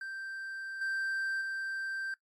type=tone with level steps; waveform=triangle; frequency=1568 Hz; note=G6; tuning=in tune; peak=-36 / -29 / -32 dBFS; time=0.01-2.14 s; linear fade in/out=2 ms; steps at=0.81 / 1.41 s; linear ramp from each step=5 ms; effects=noise-tail reverb RT60 0.1 s tail -18 dB re dry + MP3 64 kbps